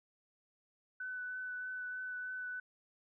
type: tone with vibrato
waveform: sine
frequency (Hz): 1500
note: F#6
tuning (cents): +23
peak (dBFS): -39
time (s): 1-2.6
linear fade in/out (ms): 5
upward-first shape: triangle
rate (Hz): 3.2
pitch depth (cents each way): 15
effects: none